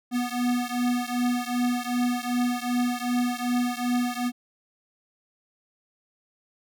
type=beating tone pair; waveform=square; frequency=244 / 246.6 Hz; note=B3 / B3; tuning=-21 / -2 cents; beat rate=2.6 Hz; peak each=-27 / -28 dBFS; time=0.11-4.32 s; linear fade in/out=50 ms; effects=none